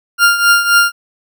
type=tone with tremolo; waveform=40% pulse; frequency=1400 Hz; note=F6; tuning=4 cents sharp; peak=-4 dBFS; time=0.18-0.92 s; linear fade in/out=50 ms; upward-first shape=triangle; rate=3.8 Hz; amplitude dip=75%; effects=none